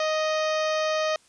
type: harmonic tone with a mistuned harmonic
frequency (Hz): 623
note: D#5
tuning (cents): +2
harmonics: 1 / 2 / 3 / 4 / 5 / 6 / 7 / 8 / 9 / 10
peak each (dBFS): -24 / -30 / -34 / -36 / -38 / -40 / -41 / -42 / -43 / -44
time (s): 0-1.16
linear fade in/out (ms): 2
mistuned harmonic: 10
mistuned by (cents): +17
effects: white hiss -59 dBFS RMS until 1.28 s + resampled to 22050 Hz